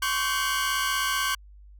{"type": "tone cluster", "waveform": "sawtooth", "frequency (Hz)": [1049, 1125, 1551, 2872], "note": ["C6", "C#6", "G6", "F7"], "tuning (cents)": [4, 25, -19, 48], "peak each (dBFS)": [-29, -25, -24, -31], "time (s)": [0.02, 1.35], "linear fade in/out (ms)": 5, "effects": ["added 50 Hz sine -46 dBFS peak until 1.79 s"]}